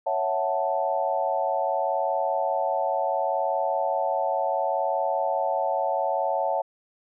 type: chord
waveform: sine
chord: F# minor seventh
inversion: second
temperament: equal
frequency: 554.4 / 659.3 / 740 / 880 Hz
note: C#5 / E5 / F#5 / A5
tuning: 0 / 0 / 0 / 0 cents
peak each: -28 dBFS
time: 0.06-6.62 s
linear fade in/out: 10 ms
effects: none